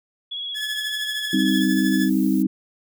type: tone with vibrato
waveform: sine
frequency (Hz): 3348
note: G#7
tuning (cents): +13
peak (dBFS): -27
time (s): 0.31-1.63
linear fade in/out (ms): 10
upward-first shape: triangle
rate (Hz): 17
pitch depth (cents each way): 38
type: tone with tremolo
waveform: sawtooth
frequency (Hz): 1716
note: A6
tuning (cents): -44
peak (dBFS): -21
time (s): 0.54-2.1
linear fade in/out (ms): 50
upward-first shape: triangle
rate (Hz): 13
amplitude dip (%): 60
type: chord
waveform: sine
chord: C minor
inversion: second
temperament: just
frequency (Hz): 196.22 / 261.6 / 314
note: G3 / C4 / Eb4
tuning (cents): +2 / 0 / +16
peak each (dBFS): -21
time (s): 1.33-2.47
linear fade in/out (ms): 5
type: noise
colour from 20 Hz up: violet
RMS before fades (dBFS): -39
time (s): 1.48-2.43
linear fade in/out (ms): 10
effects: none